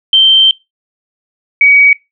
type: tone pair in turn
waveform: sine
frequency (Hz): 3126 / 2262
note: G7 / C#7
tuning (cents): -6 / +34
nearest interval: tritone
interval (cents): 560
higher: first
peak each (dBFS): -3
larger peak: neither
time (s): 0.13-0.51 / 1.61-1.93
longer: first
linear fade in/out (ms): 2
effects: noise-tail reverb RT60 0.2 s tail -21 dB re dry